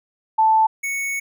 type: tone pair in turn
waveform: sine / square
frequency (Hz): 880 / 2217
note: A5 / C#7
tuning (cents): 0 / 0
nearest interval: octave + major third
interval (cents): 1600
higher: second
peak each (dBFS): -12 / -23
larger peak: first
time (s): 0.38-0.67 / 0.83-1.2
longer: second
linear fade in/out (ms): 10
effects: none